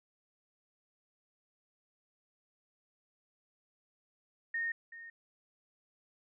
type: tone with echo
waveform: sine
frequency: 1844 Hz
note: A#6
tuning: 19 cents flat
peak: -32 dBFS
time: 4.54-4.72 s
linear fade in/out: 5 ms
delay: 380 ms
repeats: 1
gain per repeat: -14 dB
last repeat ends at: 5.1 s
effects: none